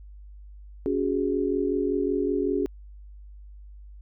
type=chord; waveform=sine; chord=C# suspended fourth; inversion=none; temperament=equal with one note detuned; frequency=281.5 / 370 / 415.3 Hz; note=C#4 / F#4 / G#4; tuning=+27 / 0 / 0 cents; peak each=-27 dBFS; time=0.86-2.66 s; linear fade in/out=0 ms; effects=added 50 Hz sine -42 dBFS peak until 4.01 s